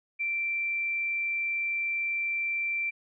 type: tone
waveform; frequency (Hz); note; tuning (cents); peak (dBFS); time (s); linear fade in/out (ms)
sine; 2349; D7; 0; -27; 0.19-2.91; 20
effects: none